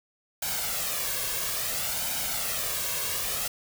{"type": "noise with flanger", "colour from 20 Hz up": "white", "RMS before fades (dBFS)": -30, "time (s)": [0.42, 3.48], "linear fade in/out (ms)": 5, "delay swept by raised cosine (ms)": [1.3, 1.86], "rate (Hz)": 0.59, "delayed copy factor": 0.6, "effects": []}